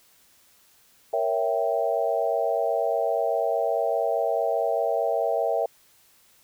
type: chord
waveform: sine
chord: A# diminished seventh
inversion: none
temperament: equal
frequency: 466.2 / 554.4 / 659.3 / 784 Hz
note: A#4 / C#5 / E5 / G5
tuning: 0 / 0 / 0 / 0 cents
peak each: -28 / -28 / -25 / -29 dBFS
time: 1.13-5.66 s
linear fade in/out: 5 ms
effects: white hiss -59 dBFS RMS until 6.43 s

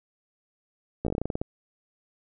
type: slowing click train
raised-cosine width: 2 ms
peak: -15 dBFS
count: 12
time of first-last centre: 1.05-1.415 s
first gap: 15 ms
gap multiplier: 1.15
effects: none

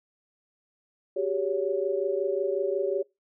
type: tone cluster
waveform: sine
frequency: 379.5 / 405 / 561 Hz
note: F#4 / G#4 / C#5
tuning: +44 / -43 / +21 cents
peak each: -29 dBFS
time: 1.16-3.03 s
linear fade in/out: 10 ms
effects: noise-tail reverb RT60 0.2 s tail -22 dB re dry

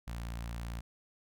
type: tone with notch filter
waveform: sawtooth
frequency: 57.8 Hz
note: A#1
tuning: 14 cents flat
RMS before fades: -40 dBFS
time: 0.07-0.81 s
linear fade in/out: 10 ms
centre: 390 Hz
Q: 0.86
effects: none

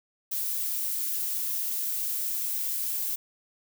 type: noise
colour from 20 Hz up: violet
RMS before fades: -30 dBFS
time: 0.31-3.16 s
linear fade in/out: 10 ms
effects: none

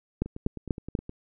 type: two click trains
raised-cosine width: 3 ms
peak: -24 / -12 dBFS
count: 9 / 4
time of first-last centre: 0.26-1.094 / 0.22-0.952 s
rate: 9.59 / 4.1 Hz
effects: none

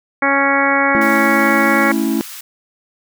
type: harmonic tone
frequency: 277.2 Hz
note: C#4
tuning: in tune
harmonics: 1 / 2 / 3 / 4 / 5 / 6 / 7 / 8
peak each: -20 / -20 / -20 / -20 / -20 / -20 / -20 / -20 dBFS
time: 0.22-1.92 s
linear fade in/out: 5 ms
type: chord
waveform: triangle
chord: A major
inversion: none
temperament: equal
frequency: 220 / 277.2 / 329.6 Hz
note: A3 / C#4 / E4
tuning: 0 / 0 / 0 cents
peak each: -17 dBFS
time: 0.95-2.21 s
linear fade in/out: 0 ms
type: high-pass noise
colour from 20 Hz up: white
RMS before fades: -32 dBFS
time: 1.01-2.41 s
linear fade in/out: 5 ms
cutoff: 1100 Hz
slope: 24 dB/octave
effects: none

